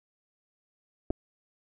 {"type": "clicks", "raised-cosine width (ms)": 2, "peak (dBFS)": -17, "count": 2, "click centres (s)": [1.104, 1.107], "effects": []}